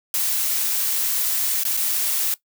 blue noise with dropouts, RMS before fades -22 dBFS, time 0.14-2.34 s, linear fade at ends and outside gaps 1 ms, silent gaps 1.635-1.651 / 1.768-1.773 s, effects noise-tail reverb RT60 0.1 s tail -18 dB re dry

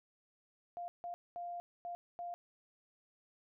sine tone bursts at uneven times, 698.5 Hz, F5, in tune, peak -40 dBFS, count 5, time 0.77-0.88 / 1.04-1.14 / 1.36-1.6 / 1.85-1.95 / 2.19-2.34 s, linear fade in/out 0 ms, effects none

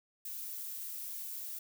violet noise, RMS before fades -42 dBFS, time 0.25-1.59 s, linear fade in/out 5 ms, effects none

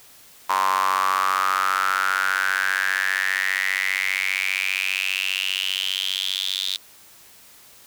sawtooth tone with high-pass filter sweep, 95 Hz, F#2, 46 cents sharp, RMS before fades -23 dBFS, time 0.49-6.77 s, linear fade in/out 10 ms, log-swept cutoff 1000 to 3700 Hz, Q 8, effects white hiss -49 dBFS RMS until 7.86 s

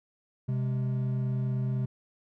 triangle tone pair together, 129.1 / 205.2 Hz, C3 / G#3, -23 / -21 cents, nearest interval minor sixth, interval 802 cents, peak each -25 / -34 dBFS, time 0.48-1.86 s, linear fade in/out 10 ms, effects none

